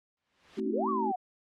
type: noise with exponential growth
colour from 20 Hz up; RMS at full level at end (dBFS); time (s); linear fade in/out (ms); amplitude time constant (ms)
white; -43; 0.17-0.6; 2; 93
type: chord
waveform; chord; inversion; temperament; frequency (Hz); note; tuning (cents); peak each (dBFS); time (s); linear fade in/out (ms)
sine; A diminished seventh; none; just; 220 / 264 / 316.8 / 380.2; A3 / C4 / Eb4 / Gb4; 0 / +16 / +31 / +47; -34 / -37 / -39 / -33; 0.57-1.12; 10
type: exponential two-way sweep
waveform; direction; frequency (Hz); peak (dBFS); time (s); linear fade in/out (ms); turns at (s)
sine; up then down; 250 to 1174.7 to 712; -29; 0.66-1.16; 10; 0.89
effects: low-pass 3000 Hz 12 dB/octave